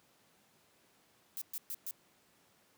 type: noise bursts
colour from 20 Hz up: violet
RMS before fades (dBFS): -40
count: 4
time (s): 1.37-1.91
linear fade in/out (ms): 0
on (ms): 45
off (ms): 120
effects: pink hiss -68 dBFS RMS until 2.77 s + high-pass 150 Hz 12 dB/octave